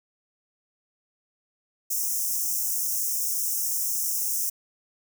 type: high-pass noise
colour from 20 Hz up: white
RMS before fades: -27 dBFS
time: 1.9-4.5 s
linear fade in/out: 10 ms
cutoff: 5400 Hz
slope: 96 dB/octave
effects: none